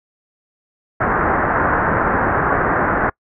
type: low-pass noise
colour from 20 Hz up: white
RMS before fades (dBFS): -17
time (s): 1-3.1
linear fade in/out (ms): 10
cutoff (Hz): 1700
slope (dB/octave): 48
effects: noise-tail reverb RT60 0.1 s tail -26 dB re dry